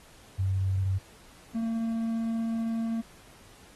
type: tone pair in turn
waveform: sine / triangle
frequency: 95.5 / 227.1 Hz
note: G2 / A#3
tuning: -45 / -45 cents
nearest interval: octave + minor third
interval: 1500 cents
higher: second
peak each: -24 / -25 dBFS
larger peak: first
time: 0.38-0.99 / 1.54-3.02 s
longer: second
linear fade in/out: 20 ms
effects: pink hiss -55 dBFS RMS until 3.75 s + AAC 32 kbps

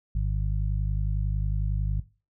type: harmonic tone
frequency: 51 Hz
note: G#1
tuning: 31 cents flat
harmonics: 1 / 2 / 3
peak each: -24 / -30 / -34 dBFS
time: 0.15-2 s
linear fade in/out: 5 ms
effects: noise-tail reverb RT60 0.3 s tail -17 dB re dry

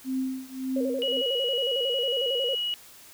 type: tone with tremolo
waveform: sine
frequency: 261.6 Hz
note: C4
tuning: in tune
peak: -24 dBFS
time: 0.04-1.23 s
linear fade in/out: 50 ms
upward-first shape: triangle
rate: 1.7 Hz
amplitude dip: 95%
type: tone with vibrato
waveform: sine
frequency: 510 Hz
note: C5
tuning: 44 cents flat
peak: -27 dBFS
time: 0.76-2.55 s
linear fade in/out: 5 ms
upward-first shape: square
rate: 11 Hz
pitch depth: 110 cents each way
type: tone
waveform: sine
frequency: 2912 Hz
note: F#7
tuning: 28 cents flat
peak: -26 dBFS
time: 1.02-2.74 s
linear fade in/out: 0 ms
effects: white hiss -50 dBFS RMS until 3.13 s

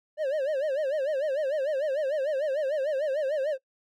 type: tone with vibrato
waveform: triangle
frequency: 573 Hz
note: D5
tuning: 43 cents flat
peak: -23 dBFS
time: 0.17-3.58 s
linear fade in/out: 50 ms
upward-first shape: sine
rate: 6.7 Hz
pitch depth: 160 cents each way
effects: noise-tail reverb RT60 0.1 s tail -22 dB re dry

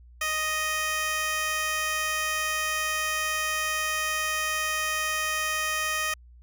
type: tone with high-pass filter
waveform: 15% pulse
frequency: 622.3 Hz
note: D#5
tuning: in tune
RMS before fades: -28 dBFS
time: 0.21-6.14 s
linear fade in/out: 5 ms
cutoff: 1300 Hz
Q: 0.68
effects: added 60 Hz sine -48 dBFS peak until 6.42 s

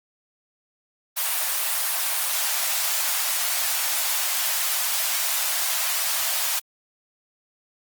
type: high-pass noise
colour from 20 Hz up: white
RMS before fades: -24 dBFS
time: 1.16-6.6 s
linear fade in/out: 20 ms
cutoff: 610 Hz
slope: 48 dB/octave
effects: Opus 24 kbps

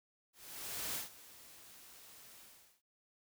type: noise with ADSR envelope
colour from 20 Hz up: white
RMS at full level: -39 dBFS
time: 0.33-2.82 s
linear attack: 620 ms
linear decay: 140 ms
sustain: -18 dB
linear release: 420 ms
effects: none

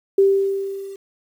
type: tone with level ramp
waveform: sine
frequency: 392 Hz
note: G4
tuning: in tune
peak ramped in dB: -9 to -32 dBFS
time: 0.18-0.96 s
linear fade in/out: 5 ms
effects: 8-bit

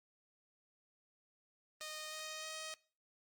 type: tone with pitch steps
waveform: 5% pulse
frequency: 618 / 623.4 / 628.8 Hz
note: D#5 / D#5 / D#5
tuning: -12 / +3 / +18 cents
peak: -32 dBFS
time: 1.81-2.74 s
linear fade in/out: 0 ms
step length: 310 ms
effects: noise-tail reverb RT60 0.4 s tail -22 dB re dry + Opus 24 kbps

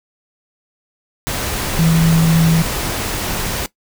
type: tone in noise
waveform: sine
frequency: 163.7 Hz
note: E3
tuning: 12 cents flat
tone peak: -10 dBFS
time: 1.79-2.62 s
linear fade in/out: 0 ms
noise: pink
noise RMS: -21 dBFS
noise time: 1.27-3.66 s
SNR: +8 dB
effects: noise-tail reverb RT60 0.1 s tail -18 dB re dry

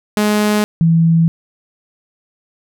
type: tone pair in turn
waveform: sawtooth / sine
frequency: 210 / 164.95 Hz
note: G#3 / E3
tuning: +19 / +1 cents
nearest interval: major third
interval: 418 cents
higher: first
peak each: -8 dBFS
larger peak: neither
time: 0.17-0.64 / 0.81-1.28 s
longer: neither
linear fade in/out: 0 ms
effects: none

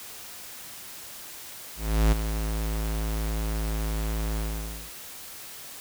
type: tone with ADSR envelope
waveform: square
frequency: 54.2 Hz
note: A1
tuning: 25 cents flat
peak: -17 dBFS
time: 1.76-4.92 s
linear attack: 360 ms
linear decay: 16 ms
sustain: -10 dB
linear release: 540 ms
effects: white hiss -42 dBFS RMS until 5.8 s

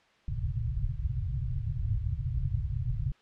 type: low-pass noise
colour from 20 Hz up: white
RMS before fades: -31 dBFS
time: 0.28-3.12 s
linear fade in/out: 2 ms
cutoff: 140 Hz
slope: 96 dB/octave
effects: white hiss -63 dBFS RMS until 3.21 s + low-pass 3000 Hz 12 dB/octave

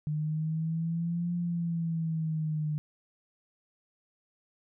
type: exponential two-way sweep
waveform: sine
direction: up then down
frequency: 150.6 to 174.61 to 150.6 Hz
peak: -28 dBFS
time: 0.07-2.78 s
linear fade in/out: 0 ms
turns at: 1.34 s
effects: none

